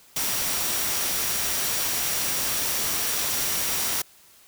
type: tone in noise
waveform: sine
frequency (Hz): 5700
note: F8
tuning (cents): +34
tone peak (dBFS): -35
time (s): 0.16-4.02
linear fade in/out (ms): 5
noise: white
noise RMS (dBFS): -26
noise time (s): 0.16-4.02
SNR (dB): -12
effects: white hiss -54 dBFS RMS until 4.47 s